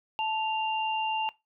sine tone pair together, 877 / 2784 Hz, A5 / F7, -6 / -6 cents, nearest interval octave + minor sixth, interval 2000 cents, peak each -28 / -31 dBFS, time 0.19-1.29 s, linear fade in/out 0 ms, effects noise-tail reverb RT60 0.2 s tail -20 dB re dry

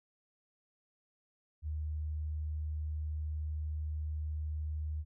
sine tone, 76.6 Hz, D#2, 27 cents flat, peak -34 dBFS, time 1.62-5.05 s, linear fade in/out 50 ms, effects none

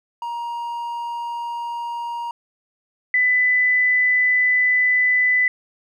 triangle / sine tone pair in turn, 943 / 1998.1 Hz, A#5 / B6, +20 / +20 cents, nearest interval octave + minor second, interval 1300 cents, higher second, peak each -23 / -14 dBFS, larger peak second, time 0.22-2.31 / 3.14-5.48 s, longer second, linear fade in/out 2 ms, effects none

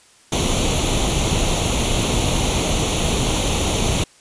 pink noise with comb filter, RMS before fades -19 dBFS, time 0.32-4.04 s, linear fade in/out 5 ms, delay 0.3 ms, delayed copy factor +0.7, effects white hiss -51 dBFS RMS until 4.2 s + resampled to 22050 Hz

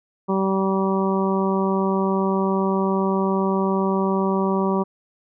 harmonic tone, 192.5 Hz, G3, 31 cents flat, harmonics 1 / 2 / 3 / 4 / 5 / 6, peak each -21 / -23 / -29 / -32 / -27 / -30 dBFS, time 0.28-4.84 s, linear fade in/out 20 ms, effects none

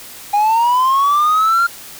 triangle linear sweep, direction up, 809 to 1401 Hz, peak -8 dBFS, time 0.33-1.67 s, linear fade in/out 10 ms, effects tanh soft clip ceiling -4 dBFS + white hiss -35 dBFS RMS until 1.99 s

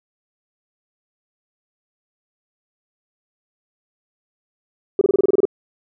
sine tone bursts, 392 Hz, G4, in tune, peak -10 dBFS, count 10, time 4.99-5.453 s, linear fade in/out 2 ms, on 22 ms, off 27 ms, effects tanh soft clip ceiling -6 dBFS

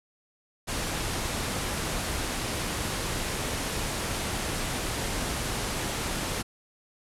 pink low-pass noise, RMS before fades -31 dBFS, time 0.67-6.43 s, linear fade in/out 20 ms, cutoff 12000 Hz, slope 48 dB/octave, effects none

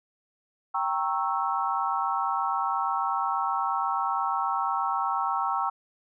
sine chord, G diminished seventh, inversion none, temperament equal with one note detuned, 784 / 932.3 / 1098.5 / 1318.5 Hz, G5 / Bb5 / Db6 / Fb6, 0 / 0 / -16 / 0 cents, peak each -30 dBFS, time 0.74-5.7 s, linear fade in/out 10 ms, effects none

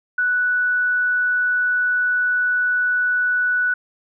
sine tone, 1480 Hz, F#6, in tune, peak -16 dBFS, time 0.18-3.74 s, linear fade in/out 5 ms, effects none

